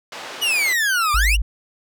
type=band-pass noise; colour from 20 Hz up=pink; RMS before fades=-34 dBFS; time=0.12-0.73 s; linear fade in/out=2 ms; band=510 to 5000 Hz; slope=12 dB/octave
type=exponential two-way sweep; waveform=40% pulse; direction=down then up; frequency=2993 to 1166 to 2993 Hz; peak=-16 dBFS; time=0.41-1.37 s; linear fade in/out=20 ms; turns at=1.13 s
type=tone; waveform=sine; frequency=52.2 Hz; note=G#1; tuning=10 cents sharp; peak=-16 dBFS; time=1.14-1.42 s; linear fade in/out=5 ms
effects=none